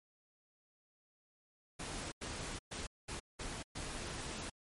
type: noise bursts at uneven times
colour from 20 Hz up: pink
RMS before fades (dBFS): -43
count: 6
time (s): 1.79-2.12 / 2.21-2.59 / 2.71-2.87 / 3.08-3.2 / 3.39-3.63 / 3.75-4.5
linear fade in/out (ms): 10
effects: MP3 48 kbps